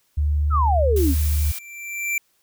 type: tone with pitch glide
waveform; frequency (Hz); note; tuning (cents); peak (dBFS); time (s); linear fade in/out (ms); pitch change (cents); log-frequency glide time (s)
sine; 73.9 to 74.67; D2 to D2; +11 to +29; -17; 0.17-1.52; 10; +18; 0.95-1.03
type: exponential sweep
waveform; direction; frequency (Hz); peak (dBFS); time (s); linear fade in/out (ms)
sine; down; 1383 to 246.9; -18; 0.5-1.15; 50
type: noise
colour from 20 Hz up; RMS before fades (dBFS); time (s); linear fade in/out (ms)
blue; -31; 0.96-1.59; 5
type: tone with exponential growth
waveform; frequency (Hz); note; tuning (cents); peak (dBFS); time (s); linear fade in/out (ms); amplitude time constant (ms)
square; 2349; D7; 0; -20; 1.07-2.18; 2; 240
effects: white hiss -65 dBFS RMS until 2.42 s